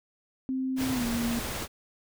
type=tone with pitch glide; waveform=sine; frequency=261.6 to 234.4 Hz; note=C4 to A#3; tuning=0 to +10 cents; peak=-27 dBFS; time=0.49-1.39 s; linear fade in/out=0 ms; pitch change=-190 cents; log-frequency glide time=0.92-1.05 s
type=noise; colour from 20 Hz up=pink; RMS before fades=-34 dBFS; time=0.76-1.68 s; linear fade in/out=50 ms
effects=none